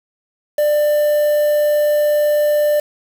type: tone with quantisation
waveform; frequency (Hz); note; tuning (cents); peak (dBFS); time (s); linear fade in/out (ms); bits
triangle; 594; D5; +20; -10; 0.58-2.8; 5; 5
effects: none